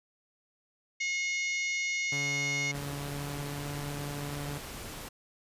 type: harmonic tone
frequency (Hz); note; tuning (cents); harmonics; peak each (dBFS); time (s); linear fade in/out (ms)
721; F#5; -45; 3 / 4 / 5 / 6 / 7 / 8 / 9 / 10; -30 / -42 / -45 / -44 / -48 / -42 / -42 / -51; 1-2.72; 10
type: tone with pitch glide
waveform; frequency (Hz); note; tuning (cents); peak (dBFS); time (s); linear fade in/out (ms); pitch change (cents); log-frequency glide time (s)
sawtooth; 142 to 143.98; C#3 to D3; +42 to -34; -32; 2.12-4.58; 5; +24; 2.77-3.64
type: noise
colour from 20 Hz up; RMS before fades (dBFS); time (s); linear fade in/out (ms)
pink; -42; 2.74-5.09; 10
effects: resampled to 32000 Hz